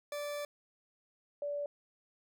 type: tone pair in turn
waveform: 40% pulse / sine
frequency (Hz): 584 / 578.6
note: D5 / D5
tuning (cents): -10 / -26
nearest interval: unison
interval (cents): 16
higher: first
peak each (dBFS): -36 / -34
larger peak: second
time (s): 0.12-0.45 / 1.42-1.66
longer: first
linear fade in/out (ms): 2
effects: none